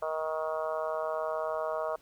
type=harmonic tone; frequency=157.8 Hz; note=D#3; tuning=25 cents sharp; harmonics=3 / 4 / 5 / 6 / 7 / 8 / 9; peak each=-38 / -32 / -43 / -41 / -39 / -41 / -47 dBFS; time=0.02-1.96 s; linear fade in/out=5 ms; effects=pink hiss -63 dBFS RMS until 2.01 s